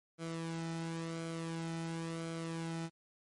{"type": "tone with flanger", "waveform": "sawtooth", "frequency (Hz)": 164.81, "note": "E3", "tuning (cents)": 0, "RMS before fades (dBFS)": -40, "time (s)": [0.18, 2.9], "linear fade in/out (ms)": 50, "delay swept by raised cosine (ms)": [1.1, 1.82], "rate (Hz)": 0.95, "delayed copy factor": -0.6, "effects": ["MP3 48 kbps"]}